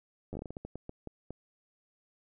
slowing click train, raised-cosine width 2 ms, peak -27 dBFS, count 14, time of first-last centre 0.33-1.306 s, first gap 10 ms, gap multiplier 1.3, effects none

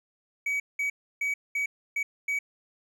triangle tone bursts at uneven times, 2269 Hz, C#7, 40 cents sharp, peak -24 dBFS, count 6, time 0.46-0.6 / 0.79-0.9 / 1.21-1.34 / 1.55-1.66 / 1.96-2.03 / 2.28-2.39 s, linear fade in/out 5 ms, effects none

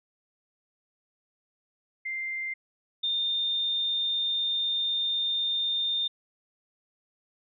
sine tone pair in turn, 2093 / 3624 Hz, C7 / A#7, 0 / -50 cents, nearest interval minor seventh, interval 950 cents, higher second, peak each -30 / -25 dBFS, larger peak second, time 2.05-2.54 / 3.03-6.08 s, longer second, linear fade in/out 10 ms, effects none

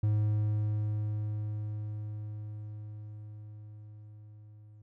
triangle tone with level ramp, 106 Hz, G#2, 36 cents sharp, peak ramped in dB -22 to -49 dBFS, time 0.03-4.82 s, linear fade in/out 5 ms, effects none

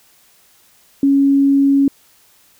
sine tone, 277.2 Hz, C#4, in tune, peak -9 dBFS, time 1.03-1.88 s, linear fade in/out 2 ms, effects white hiss -52 dBFS RMS until 2.59 s

